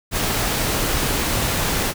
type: noise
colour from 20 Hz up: pink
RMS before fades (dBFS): -21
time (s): 0.11-1.94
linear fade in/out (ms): 50
effects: none